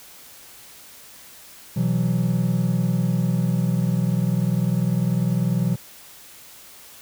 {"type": "chord", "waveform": "triangle", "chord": "B suspended fourth", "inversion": "none", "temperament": "equal with one note detuned", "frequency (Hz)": [124.98, 164.81, 185], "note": ["B2", "E3", "F#3"], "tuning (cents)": [21, 0, 0], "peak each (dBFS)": -21, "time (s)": [1.76, 5.76], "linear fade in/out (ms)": 10, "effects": ["white hiss -45 dBFS RMS until 7.01 s"]}